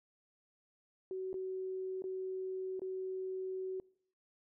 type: tone with dropouts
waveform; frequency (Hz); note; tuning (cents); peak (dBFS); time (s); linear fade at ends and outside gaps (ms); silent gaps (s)
sine; 375.9; F#4; +27; -37; 1.11-3.8; 1; 1.33-1.341 / 2.021-2.04 / 2.795-2.818
effects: noise-tail reverb RT60 0.7 s tail -25 dB re dry